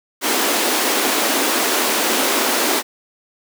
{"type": "high-pass noise", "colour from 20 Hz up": "pink", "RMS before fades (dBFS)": -18, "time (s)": [0.21, 2.83], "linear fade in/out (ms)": 50, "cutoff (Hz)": 240, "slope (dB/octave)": 48, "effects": []}